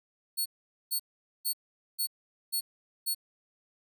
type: tone bursts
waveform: 5% pulse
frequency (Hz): 4400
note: C#8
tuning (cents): -14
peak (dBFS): -21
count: 6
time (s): 0.37-3.148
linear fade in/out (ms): 20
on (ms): 88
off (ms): 450
effects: none